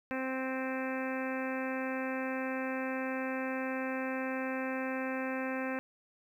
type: harmonic tone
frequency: 261.6 Hz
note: C4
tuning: in tune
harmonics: 1 / 2 / 3 / 4 / 5 / 6 / 7 / 8 / 9 / 10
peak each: -36 / -38 / -44 / -45 / -48 / -43 / -44 / -50 / -48 / -47 dBFS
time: 0.11-5.79 s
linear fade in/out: 0 ms
effects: 11-bit

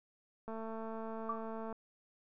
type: click train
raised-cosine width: 1 ms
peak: -31 dBFS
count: 279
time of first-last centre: 0.48-1.727 s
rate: 223 Hz
type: tone with exponential decay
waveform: sine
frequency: 1155 Hz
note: D6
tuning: 29 cents flat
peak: -31 dBFS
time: 1.29-1.46 s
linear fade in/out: 5 ms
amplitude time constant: 35 ms
effects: none

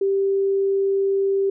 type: tone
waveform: sine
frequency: 392 Hz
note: G4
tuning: in tune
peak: -17 dBFS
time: 0.01-1.5 s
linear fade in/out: 5 ms
effects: none

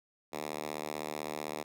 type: tone with high-pass filter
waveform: 5% pulse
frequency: 75.8 Hz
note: D#2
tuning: 45 cents flat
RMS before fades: -39 dBFS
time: 0.32-1.64 s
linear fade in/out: 20 ms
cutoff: 280 Hz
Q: 0.73
effects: none

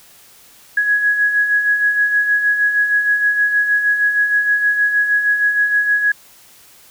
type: beating tone pair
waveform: sine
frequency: 1665 / 1671.4 Hz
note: G#6 / G#6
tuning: +4 / +11 cents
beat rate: 6.4 Hz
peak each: -22 / -13 dBFS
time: 0.77-6.12 s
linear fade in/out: 5 ms
effects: white hiss -46 dBFS RMS until 6.9 s

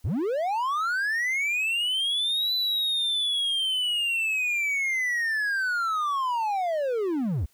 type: linear two-way sweep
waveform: triangle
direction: up then down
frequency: 59.7 to 4012 to 59.7 Hz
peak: -22 dBFS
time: 0.04-7.46 s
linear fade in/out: 10 ms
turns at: 2.54 s
effects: white hiss -64 dBFS RMS until 7.53 s

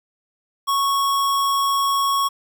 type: tone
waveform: square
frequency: 1106 Hz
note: C#6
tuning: 4 cents flat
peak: -18 dBFS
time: 0.67-2.29 s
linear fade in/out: 20 ms
effects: 9-bit

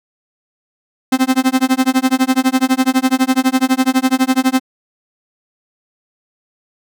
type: tone with tremolo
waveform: 45% pulse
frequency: 260.3 Hz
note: C4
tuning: 9 cents flat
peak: -8 dBFS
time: 1.12-4.6 s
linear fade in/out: 5 ms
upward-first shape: sine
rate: 12 Hz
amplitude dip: 100%
effects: none

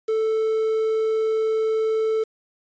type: tone with quantisation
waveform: triangle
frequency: 440.5 Hz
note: A4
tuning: 2 cents sharp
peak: -17 dBFS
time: 0.08-2.24 s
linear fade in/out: 10 ms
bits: 7
effects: resampled to 16000 Hz

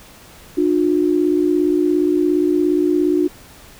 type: tone pair together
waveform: sine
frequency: 301.2 / 358.4 Hz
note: D4 / F4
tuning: +44 / +45 cents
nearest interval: minor third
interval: 301 cents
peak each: -16 dBFS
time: 0.57-3.28 s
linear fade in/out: 10 ms
effects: pink hiss -43 dBFS RMS until 3.79 s

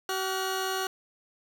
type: tone pair together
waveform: 15% pulse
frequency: 380.1 / 1435 Hz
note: F#4 / F6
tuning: +47 / +47 cents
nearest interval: octave + major seventh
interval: 2300 cents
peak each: -23 / -28 dBFS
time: 0.09-0.87 s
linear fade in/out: 2 ms
effects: none

